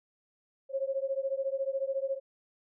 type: beating tone pair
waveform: sine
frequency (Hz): 535 / 549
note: C5 / C#5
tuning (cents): +38 / -17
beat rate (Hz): 14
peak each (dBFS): -32 / -33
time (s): 0.69-2.2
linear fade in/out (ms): 50
effects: none